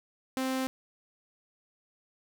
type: tone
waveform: sawtooth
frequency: 261.6 Hz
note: C4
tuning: in tune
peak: -25 dBFS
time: 0.37-0.67 s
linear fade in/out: 0 ms
effects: none